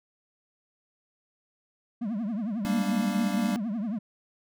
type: tone with vibrato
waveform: triangle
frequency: 217 Hz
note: A3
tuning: 24 cents flat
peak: -26 dBFS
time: 2.01-3.99 s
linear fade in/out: 10 ms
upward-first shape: triangle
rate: 11 Hz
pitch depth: 240 cents each way
type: chord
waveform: square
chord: G minor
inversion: none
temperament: equal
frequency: 196 / 233.1 / 293.7 Hz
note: G3 / Bb3 / D4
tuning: 0 / 0 / 0 cents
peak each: -32 / -31 / -36 dBFS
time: 2.65-3.56 s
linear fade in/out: 0 ms
effects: none